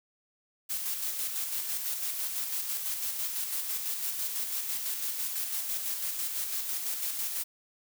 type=noise with tremolo; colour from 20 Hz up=blue; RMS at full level=-32 dBFS; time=0.69-7.44 s; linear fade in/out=20 ms; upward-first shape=square; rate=6 Hz; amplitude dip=35%; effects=none